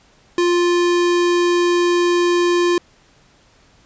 square tone, 350 Hz, F4, 4 cents sharp, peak -14 dBFS, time 0.38-2.78 s, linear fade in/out 2 ms, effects pink hiss -53 dBFS RMS until 3.85 s + resampled to 16000 Hz

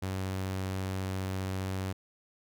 sawtooth tone, 94.8 Hz, F#2, 43 cents sharp, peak -28 dBFS, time 0.02-1.93 s, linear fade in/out 10 ms, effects none

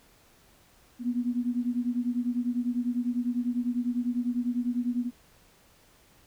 sine beating tone pair, 240 / 250 Hz, B3 / B3, -49 / +21 cents, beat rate 10 Hz, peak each -28 / -30 dBFS, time 0.99-5.11 s, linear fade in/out 50 ms, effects pink hiss -60 dBFS RMS until 6.26 s

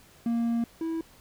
triangle tone pair in turn, 233.1 / 326.6 Hz, A#3 / E4, 0 / -16 cents, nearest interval tritone, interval 584 cents, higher second, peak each -22 / -26 dBFS, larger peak first, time 0.26-0.64 / 0.81-1.01 s, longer first, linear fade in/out 2 ms, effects pink hiss -56 dBFS RMS until 1.2 s

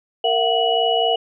sine tone cluster, 462.1 / 677 / 741 / 2930 Hz, A#4 / E5 / F#5 / F#7, -15 / +46 / +2 / -18 cents, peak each -21 dBFS, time 0.24-1.16 s, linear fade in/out 5 ms, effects none

